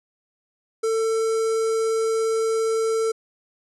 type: tone with notch filter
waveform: square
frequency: 447.1 Hz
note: A4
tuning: 28 cents sharp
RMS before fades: -22 dBFS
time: 0.83-3.12 s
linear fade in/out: 10 ms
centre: 2800 Hz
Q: 0.59
effects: resampled to 22050 Hz